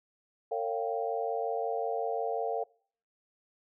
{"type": "chord", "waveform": "sine", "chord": "G half-diminished seventh", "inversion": "first", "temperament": "equal with one note detuned", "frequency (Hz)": [454.7, 554.4, 698.5, 784], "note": ["Bb4", "Db5", "F5", "G5"], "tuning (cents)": [-43, 0, 0, 0], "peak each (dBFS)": [-33, -37, -34, -37], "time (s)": [0.51, 2.64], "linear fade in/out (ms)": 10, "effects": ["noise-tail reverb RT60 0.5 s tail -24 dB re dry"]}